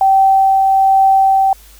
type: tone with tremolo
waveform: sine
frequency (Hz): 774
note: G5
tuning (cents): -22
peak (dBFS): -6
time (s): 0.01-1.53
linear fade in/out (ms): 2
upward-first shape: triangle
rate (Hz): 1.2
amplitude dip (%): 25
effects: added 50 Hz sine -41 dBFS peak until 1.79 s + white hiss -44 dBFS RMS until 1.79 s